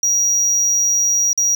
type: tone with dropouts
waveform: triangle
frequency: 5750 Hz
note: F8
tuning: 50 cents sharp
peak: -12 dBFS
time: 0.03-1.55 s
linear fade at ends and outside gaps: 2 ms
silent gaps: 1.331-1.376 s
effects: none